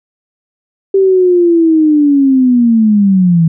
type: linear sweep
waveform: sine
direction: down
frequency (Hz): 392 to 160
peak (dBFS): -5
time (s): 0.94-3.48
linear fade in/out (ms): 5
effects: none